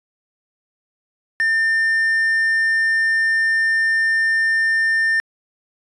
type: tone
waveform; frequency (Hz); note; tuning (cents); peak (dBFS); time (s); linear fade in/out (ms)
triangle; 1800; A6; +39; -13; 1.4-5.2; 0
effects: resampled to 22050 Hz